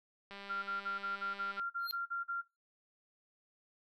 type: click train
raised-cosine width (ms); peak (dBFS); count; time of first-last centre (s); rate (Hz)
0.3; -33; 257; 0.31-1.596; 199
type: tone bursts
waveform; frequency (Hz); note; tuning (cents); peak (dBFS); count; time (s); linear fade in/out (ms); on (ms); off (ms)
sine; 1384; F6; -16; -34; 11; 0.49-2.42; 20; 140; 39
type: tone with exponential growth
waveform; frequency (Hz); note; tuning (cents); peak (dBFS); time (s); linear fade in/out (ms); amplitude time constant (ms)
square; 4200; C8; +6; -32; 1.79-1.91; 0; 24
effects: noise-tail reverb RT60 0.2 s tail -18 dB re dry

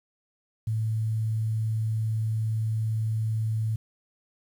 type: tone with quantisation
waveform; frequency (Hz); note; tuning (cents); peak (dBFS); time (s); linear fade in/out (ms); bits
sine; 110.3; A2; +5; -24; 0.67-3.76; 5; 9
effects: none

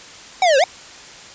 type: linear two-way sweep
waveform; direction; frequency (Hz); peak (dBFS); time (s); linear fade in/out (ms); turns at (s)
square; down then up; 775 to 510 to 775; -12; 0.42-0.64; 2; 0.58
effects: white hiss -39 dBFS RMS until 1.34 s + resampled to 16000 Hz

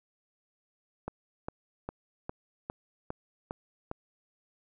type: click train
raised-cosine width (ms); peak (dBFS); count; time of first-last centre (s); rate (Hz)
1; -21; 8; 1.08-3.914; 2.47
effects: none

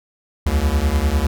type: beating tone pair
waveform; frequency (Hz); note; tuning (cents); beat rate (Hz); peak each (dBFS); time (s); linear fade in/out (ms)
square; 67 / 77; C2 / D#2; +42 / -17; 10; -19; 0.46-1.27; 5
effects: none

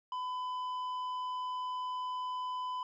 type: tone with tanh clipping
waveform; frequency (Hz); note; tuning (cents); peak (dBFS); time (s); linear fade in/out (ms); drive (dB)
sine; 1005; B5; +30; -36; 0.12-2.83; 2; 7
effects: none

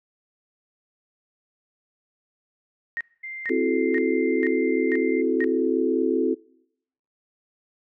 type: tone bursts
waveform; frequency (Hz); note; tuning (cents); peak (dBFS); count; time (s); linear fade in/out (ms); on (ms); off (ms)
sine; 1864.7; A#6; 0; -25; 6; 2.97-5.442; 0; 37; 450
type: tone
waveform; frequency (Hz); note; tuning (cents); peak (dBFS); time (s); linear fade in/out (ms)
sine; 2093; C7; 0; -32; 3.23-5.22; 10
type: chord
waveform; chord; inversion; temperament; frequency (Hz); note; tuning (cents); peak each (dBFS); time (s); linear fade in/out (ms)
sine; F# half-diminished seventh; second; equal with one note detuned; 261.6 / 329.6 / 370 / 434.9; C4 / E4 / F#4 / A4; 0 / 0 / 0 / -20; -25; 3.49-6.35; 20
effects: noise-tail reverb RT60 0.8 s tail -25 dB re dry

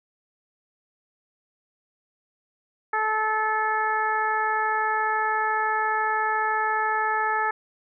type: harmonic tone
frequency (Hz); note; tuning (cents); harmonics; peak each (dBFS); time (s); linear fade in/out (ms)
434.1; A4; -23; 1 / 2 / 3 / 4 / 5; -33 / -25 / -27 / -27 / -37; 2.93-7.51; 5
effects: none

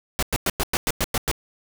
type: noise bursts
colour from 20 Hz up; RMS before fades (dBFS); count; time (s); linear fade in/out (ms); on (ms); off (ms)
pink; -22; 9; 0.19-1.314; 0; 36; 100
effects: none

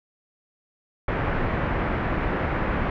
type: low-pass noise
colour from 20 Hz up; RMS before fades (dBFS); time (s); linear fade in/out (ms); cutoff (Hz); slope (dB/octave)
pink; -25; 1.08-2.9; 2; 2100; 24
effects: none

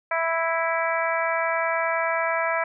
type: harmonic tone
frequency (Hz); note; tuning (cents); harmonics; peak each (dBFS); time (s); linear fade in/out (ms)
329.6; E4; 0; 2 / 3 / 4 / 5 / 6 / 7; -26 / -28 / -29 / -30 / -31 / -31; 0.11-2.64; 5
effects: none

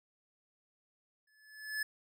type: tone with exponential growth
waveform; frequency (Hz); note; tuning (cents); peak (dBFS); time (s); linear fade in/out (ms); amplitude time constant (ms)
square; 1725; A6; -35; -32; 1.27-1.83; 5; 120
effects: none

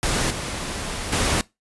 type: noise with level steps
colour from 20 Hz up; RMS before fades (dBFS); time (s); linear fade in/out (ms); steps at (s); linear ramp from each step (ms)
pink; -22 / -29 / -21; 0.03-1.41; 0; 0.3 / 1.12; 10
effects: noise-tail reverb RT60 0.2 s tail -21 dB re dry + resampled to 24000 Hz

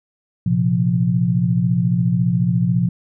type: chord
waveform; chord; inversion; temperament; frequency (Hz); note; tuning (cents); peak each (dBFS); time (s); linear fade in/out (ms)
sine; Bb suspended second; none; equal; 116.54 / 130.81 / 174.61; Bb2 / C3 / F3; 0 / 0 / 0; -20 / -20 / -17; 0.46-2.89; 5
effects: none

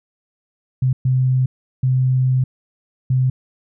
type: tone bursts at uneven times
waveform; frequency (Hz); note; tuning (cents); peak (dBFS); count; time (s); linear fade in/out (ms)
sine; 129.1; C3; -23; -13; 4; 0.82-0.93 / 1.05-1.46 / 1.83-2.44 / 3.1-3.3; 5
effects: none

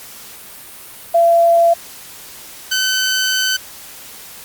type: tone pair in turn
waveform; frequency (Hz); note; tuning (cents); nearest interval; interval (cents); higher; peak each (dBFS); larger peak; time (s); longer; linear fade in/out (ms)
sine / 15% pulse; 678 / 1522.1; E5 / F#6; +49 / +49; octave + major second; 1400; second; -8; neither; 1.14-1.74 / 2.71-3.57; second; 10
effects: white hiss -36 dBFS RMS until 4.44 s + Opus 48 kbps

